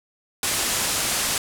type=low-pass noise; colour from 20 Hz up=white; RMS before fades=-24 dBFS; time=0.43-1.38 s; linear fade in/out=2 ms; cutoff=11000 Hz; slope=24 dB/octave; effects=none